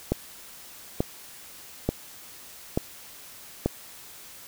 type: click train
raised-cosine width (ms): 2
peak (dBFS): -9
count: 5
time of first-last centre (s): 0.12-3.66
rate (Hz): 1.13
effects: white hiss -46 dBFS RMS until 4.47 s